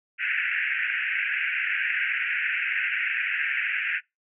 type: band-pass noise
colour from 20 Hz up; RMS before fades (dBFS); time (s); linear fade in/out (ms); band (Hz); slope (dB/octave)
pink; -27; 0.18-4.01; 50; 1500 to 2700; 96
effects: noise-tail reverb RT60 0.2 s tail -24 dB re dry